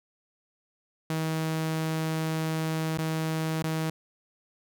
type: tone with dropouts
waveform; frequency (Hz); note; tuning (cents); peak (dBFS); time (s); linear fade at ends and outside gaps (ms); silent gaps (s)
sawtooth; 159.4; D#3; +42; -23; 1.1-3.9; 2; 2.974-2.985 / 3.625-3.64
effects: none